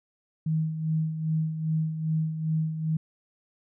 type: tone with tremolo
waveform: sine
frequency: 158.3 Hz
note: D#3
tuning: 30 cents sharp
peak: -22 dBFS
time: 0.46-2.97 s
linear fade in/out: 5 ms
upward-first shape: sine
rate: 2.5 Hz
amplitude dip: 60%
effects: none